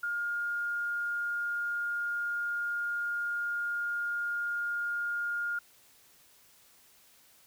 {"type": "tone", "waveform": "sine", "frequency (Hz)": 1416, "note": "F6", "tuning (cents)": 23, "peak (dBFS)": -30, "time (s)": [0.03, 5.59], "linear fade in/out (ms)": 5, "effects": ["white hiss -61 dBFS RMS until 7.46 s"]}